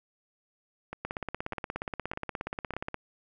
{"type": "two click trains", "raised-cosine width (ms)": 0.5, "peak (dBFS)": [-22, -18], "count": [4, 33], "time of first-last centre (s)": [[0.93, 2.737], [1.05, 2.943]], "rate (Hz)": [1.66, 16.9], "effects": []}